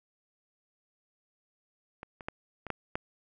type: clicks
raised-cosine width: 0.5 ms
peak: -26 / -28 / -19 / -25 / -16 / -16 dBFS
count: 6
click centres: 2.031 / 2.208 / 2.285 / 2.667 / 2.703 / 2.955 s
effects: none